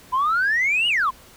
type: exponential two-way sweep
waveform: sine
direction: up then down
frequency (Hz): 987.8 to 2960 to 987.8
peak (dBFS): -16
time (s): 0.12-1.11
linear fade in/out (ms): 20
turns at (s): 0.88
effects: tanh soft clip ceiling -14 dBFS + pink hiss -48 dBFS RMS until 1.36 s